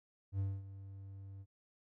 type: tone with ADSR envelope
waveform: triangle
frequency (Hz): 97.6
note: G2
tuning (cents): -7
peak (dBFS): -30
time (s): 0.32-1.46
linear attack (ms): 72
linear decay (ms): 230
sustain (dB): -15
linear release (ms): 49
effects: none